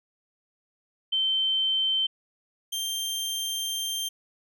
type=tone pair in turn; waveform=sine / sawtooth; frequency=3100 / 3165 Hz; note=G7 / G7; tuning=-20 / +16 cents; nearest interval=unison; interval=36 cents; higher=second; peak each=-22 / -25 dBFS; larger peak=first; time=1.12-2.07 / 2.72-4.09 s; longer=second; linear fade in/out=10 ms; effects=none